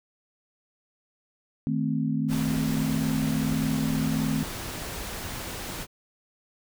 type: chord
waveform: sine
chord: A diminished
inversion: second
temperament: equal with one note detuned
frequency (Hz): 156.46 / 220 / 261.6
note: Eb3 / A3 / C4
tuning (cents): +10 / 0 / 0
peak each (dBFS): -28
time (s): 1.67-4.43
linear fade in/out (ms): 0
type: noise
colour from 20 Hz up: pink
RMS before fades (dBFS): -35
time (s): 2.28-5.87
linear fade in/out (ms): 50
effects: none